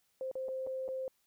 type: tone with dropouts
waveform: sine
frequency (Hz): 523.3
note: C5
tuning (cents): 0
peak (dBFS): -35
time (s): 0.21-1.08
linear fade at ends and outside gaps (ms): 1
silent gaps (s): 0.314-0.354 / 0.484-0.488 / 0.666-0.671 / 0.88-0.887
effects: white hiss -75 dBFS RMS until 1.26 s